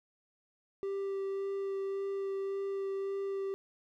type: tone with vibrato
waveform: triangle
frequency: 392 Hz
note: G4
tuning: in tune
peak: -31 dBFS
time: 0.83-3.54 s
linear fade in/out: 0 ms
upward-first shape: sine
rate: 1.8 Hz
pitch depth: 9 cents each way
effects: none